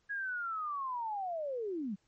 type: linear sweep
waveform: sine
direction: down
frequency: 1670 to 179.9 Hz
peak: -34 dBFS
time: 0.09-1.96 s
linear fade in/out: 20 ms
effects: pink hiss -75 dBFS RMS until 2.07 s + MP3 32 kbps